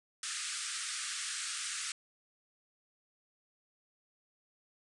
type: band-pass noise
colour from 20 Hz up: white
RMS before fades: -39 dBFS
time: 0.23-1.92 s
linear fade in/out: 2 ms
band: 1200 to 9600 Hz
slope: 96 dB/octave
effects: none